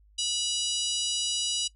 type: harmonic tone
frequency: 975 Hz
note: B5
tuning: 23 cents flat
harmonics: 3 / 4 / 5 / 6 / 7 / 8 / 9 / 10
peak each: -31 / -33 / -35 / -37 / -38 / -39 / -40 / -41 dBFS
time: 0.18-1.68 s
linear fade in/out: 10 ms
effects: noise-tail reverb RT60 0.1 s tail -18 dB re dry + added 51 Hz sine -56 dBFS peak until 1.75 s